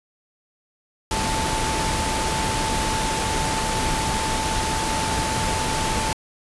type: tone in noise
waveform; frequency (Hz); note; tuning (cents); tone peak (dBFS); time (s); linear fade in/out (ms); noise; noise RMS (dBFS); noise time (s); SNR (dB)
sine; 880; A5; 0; -26; 1.11-6.13; 2; pink; -24; 1.11-6.13; -5
effects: resampled to 24000 Hz